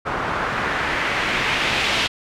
white noise with low-pass filter sweep, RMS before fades -22 dBFS, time 0.05-2.08 s, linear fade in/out 20 ms, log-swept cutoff 1200 to 3200 Hz, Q 1.5, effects none

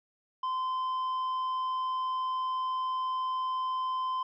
sine tone with tanh clipping, 1031 Hz, C6, 26 cents flat, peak -30 dBFS, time 0.43-4.23 s, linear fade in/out 5 ms, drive 5 dB, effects none

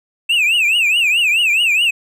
triangle tone with vibrato, 2625 Hz, E7, 8 cents flat, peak -10 dBFS, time 0.29-1.91 s, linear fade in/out 10 ms, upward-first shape triangle, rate 4.7 Hz, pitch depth 210 cents each way, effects none

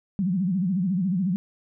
sine tone with vibrato, 185 Hz, F#3, in tune, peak -21 dBFS, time 0.19-1.36 s, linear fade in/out 0 ms, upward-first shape sine, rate 14 Hz, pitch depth 160 cents each way, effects none

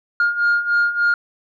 sine beating tone pair, 1414 / 1417.4 Hz, F6 / F6, +21 / +25 cents, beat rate 3.4 Hz, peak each -19 / -15 dBFS, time 0.2-1.14 s, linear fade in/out 2 ms, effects tanh soft clip ceiling -11 dBFS

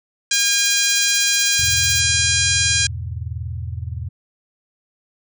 harmonic tone, 810 Hz, G#5, 43 cents flat, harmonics 2 / 3 / 4 / 5 / 6 / 7 / 8 / 9 / 10, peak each -24 / -24 / -24 / -24 / -24 / -24 / -24 / -24 / -24 dBFS, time 0.31-2.87 s, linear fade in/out 5 ms
violet noise with tremolo, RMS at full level -28 dBFS, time 0.33-2.01 s, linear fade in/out 5 ms, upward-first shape sine, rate 16 Hz, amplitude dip 85%
sine chord, E major, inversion none, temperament equal, 82.41 / 103.83 / 123.47 Hz, E2 / G#2 / B2, 0 / 0 / 0 cents, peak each -27 / -30 / -30 dBFS, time 1.59-4.09 s, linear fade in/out 5 ms
effects none

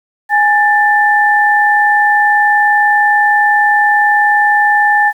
sine tone pair together, 830.6 / 1770.2 Hz, G#5 / A6, 0 / +10 cents, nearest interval octave + minor second, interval 1310 cents, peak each -10 dBFS, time 0.29-5.13 s, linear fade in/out 50 ms, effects 7-bit

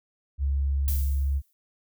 sine tone, 69.3 Hz, C#2, in tune, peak -22 dBFS, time 0.38-1.42 s, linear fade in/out 50 ms
violet noise with exponential decay, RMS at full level -31 dBFS, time 0.88-1.53 s, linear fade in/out 0 ms, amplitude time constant 140 ms
effects none

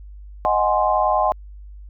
sine chord, Ab dominant seventh, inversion second, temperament equal, 622.3 / 740 / 830.6 / 1046.5 Hz, Eb5 / Gb5 / Ab5 / C6, 0 / 0 / 0 / 0 cents, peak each -21 dBFS, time 0.45-1.32 s, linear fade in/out 0 ms, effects added 50 Hz sine -36 dBFS peak until 1.89 s

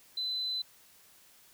sine tone, 4025 Hz, B7, 32 cents sharp, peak -31 dBFS, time 0.17-0.62 s, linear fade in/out 5 ms, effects white hiss -60 dBFS RMS until 1.53 s

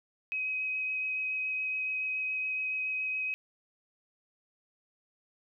sine tone with vibrato, 2532 Hz, D#7, 30 cents sharp, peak -30 dBFS, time 0.32-3.34 s, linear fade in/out 0 ms, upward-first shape sine, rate 7.1 Hz, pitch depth 9 cents each way, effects none

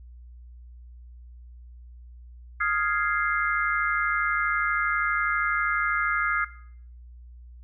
sine chord, F minor seventh, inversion third, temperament equal, 1244.5 / 1396.9 / 1661.2 / 2093 Hz, Eb6 / F6 / Ab6 / C7, 0 / 0 / 0 / 0 cents, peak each -28 dBFS, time 2.6-6.45 s, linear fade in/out 10 ms, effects noise-tail reverb RT60 0.6 s tail -17 dB re dry + added 60 Hz sine -43 dBFS peak until 7.63 s

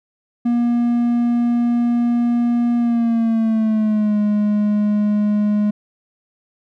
triangle tone with pitch glide, 238.3 to 208.7 Hz, A#3 to G#3, +38 to +9 cents, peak -12 dBFS, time 0.45-5.71 s, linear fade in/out 10 ms, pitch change -229 cents, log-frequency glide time 2.77-4.18 s, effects none

